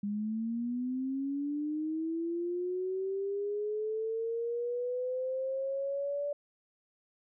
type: linear sweep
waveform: sine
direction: up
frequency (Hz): 201.6 to 581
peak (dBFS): -31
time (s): 0.03-6.33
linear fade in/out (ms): 5
effects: none